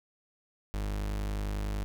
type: tone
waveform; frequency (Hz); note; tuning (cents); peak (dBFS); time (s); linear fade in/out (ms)
40% pulse; 50.9; G#1; -34; -30; 0.74-1.84; 0
effects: none